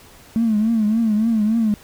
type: tone with vibrato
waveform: triangle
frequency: 220 Hz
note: A3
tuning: in tune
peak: -11 dBFS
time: 0.36-1.74 s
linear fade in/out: 0 ms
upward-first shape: triangle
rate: 3.5 Hz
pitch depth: 110 cents each way
effects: tanh soft clip ceiling -12 dBFS + pink hiss -46 dBFS RMS until 1.83 s